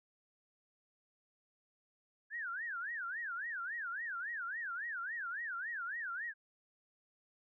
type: tone with vibrato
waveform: sine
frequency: 1614 Hz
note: G#6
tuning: 50 cents flat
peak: -38 dBFS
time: 2.3-6.34 s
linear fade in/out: 50 ms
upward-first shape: sine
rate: 3.6 Hz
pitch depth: 290 cents each way
effects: none